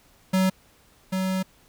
square tone pair in turn, 188.1 / 188.1 Hz, F#3 / F#3, +29 / +29 cents, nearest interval unison, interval 0 cents, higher neither, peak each -19 / -24 dBFS, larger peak first, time 0.33-0.5 / 1.12-1.43 s, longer second, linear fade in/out 10 ms, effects pink hiss -58 dBFS RMS until 1.68 s

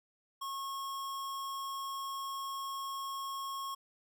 square tone, 1090 Hz, C#6, 29 cents flat, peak -38 dBFS, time 0.41-3.75 s, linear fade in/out 10 ms, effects none

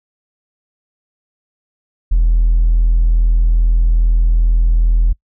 sine tone with hard clipping, 41.2 Hz, E1, in tune, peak -9 dBFS, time 2.11-5.13 s, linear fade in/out 10 ms, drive 1 dB, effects noise-tail reverb RT60 0.1 s tail -23 dB re dry

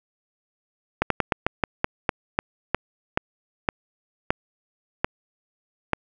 slowing click train, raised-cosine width 0.5 ms, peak -4 dBFS, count 15, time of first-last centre 1.02-5.933 s, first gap 83 ms, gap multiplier 1.2, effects none

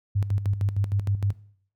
sine tone with tremolo, 100 Hz, G2, 35 cents sharp, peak -19 dBFS, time 0.15-1.33 s, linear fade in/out 10 ms, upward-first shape square, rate 6.5 Hz, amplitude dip 65%, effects noise-tail reverb RT60 0.6 s tail -20 dB re dry + high-pass 60 Hz 12 dB/octave

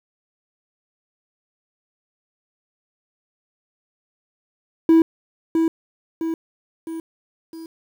triangle tone with echo, 326.4 Hz, E4, 17 cents flat, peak -7 dBFS, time 4.89-5.02 s, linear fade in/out 2 ms, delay 660 ms, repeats 4, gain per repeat -6 dB, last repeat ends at 7.66 s, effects tanh soft clip ceiling -3 dBFS + 8-bit

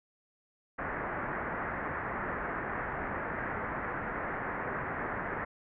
white low-pass noise, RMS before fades -36 dBFS, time 0.78-5.45 s, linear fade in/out 10 ms, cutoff 1900 Hz, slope 48 dB/octave, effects none

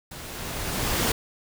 pink noise with level ramp, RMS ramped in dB -40 to -22 dBFS, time 0.11-1.12 s, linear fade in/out 5 ms, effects none

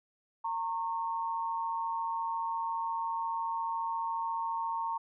sine tone pair together, 917 / 1091.3 Hz, A#5 / C#6, -29 / -27 cents, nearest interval minor third, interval 302 cents, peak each -32 / -37 dBFS, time 0.44-4.98 s, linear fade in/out 10 ms, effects none

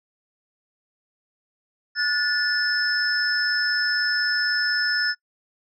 sine tone cluster, 1454 / 1744 / 5240 Hz, F#6 / A6 / E8, -31 / -16 / -11 cents, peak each -24 dBFS, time 1.95-5.15 s, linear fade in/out 50 ms, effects noise-tail reverb RT60 0.1 s tail -22 dB re dry + tanh soft clip ceiling -10 dBFS

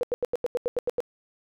sine tone bursts, 488.1 Hz, B4, 20 cents flat, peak -22 dBFS, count 10, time 0.01-1.004 s, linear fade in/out 0 ms, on 22 ms, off 86 ms, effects none

